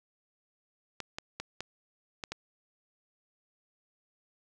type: clicks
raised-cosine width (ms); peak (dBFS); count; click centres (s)
0.2; -19; 6; 1.003 / 1.185 / 1.4 / 1.606 / 2.238 / 2.32
effects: none